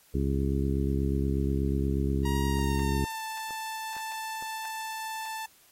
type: harmonic tone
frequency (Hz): 68.3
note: C#2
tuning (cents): -25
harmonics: 1 / 2 / 3 / 4 / 5 / 6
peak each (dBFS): -28 / -31 / -33 / -34 / -35 / -36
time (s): 0.14-3.05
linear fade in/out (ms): 5
type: tone with pitch glide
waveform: sawtooth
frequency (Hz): 946 to 882.6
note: A#5 to A5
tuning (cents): +25 to +5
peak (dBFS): -30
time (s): 2.25-5.46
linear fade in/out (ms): 5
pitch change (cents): -120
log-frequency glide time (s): 2.45-3.23
type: click train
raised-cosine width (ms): 1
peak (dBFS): -33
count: 5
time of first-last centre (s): 2.59-4.425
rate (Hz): 2.18
effects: white hiss -60 dBFS RMS until 5.71 s + AAC 48 kbps